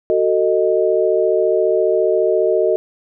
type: chord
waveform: sine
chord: D# diminished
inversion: first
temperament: just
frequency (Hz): 373.4 / 448 / 622.3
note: F#4 / A4 / D#5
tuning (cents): +16 / +31 / 0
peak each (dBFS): -17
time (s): 0.1-2.76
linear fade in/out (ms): 0
effects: none